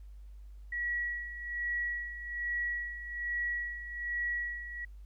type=tone with tremolo; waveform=sine; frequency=1925 Hz; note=B6; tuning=45 cents flat; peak=-30 dBFS; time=0.72-4.85 s; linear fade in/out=5 ms; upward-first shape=sine; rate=1.2 Hz; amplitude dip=70%; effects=added 50 Hz sine -46 dBFS peak until 5.05 s + pink hiss -74 dBFS RMS until 5.05 s